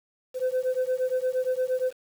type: beating tone pair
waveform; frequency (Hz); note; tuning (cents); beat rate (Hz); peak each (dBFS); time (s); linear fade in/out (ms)
sine; 507 / 515.6; B4 / C5; +45 / -26; 8.6; -25; 0.34-1.93; 50
effects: tanh soft clip ceiling -20 dBFS + 8-bit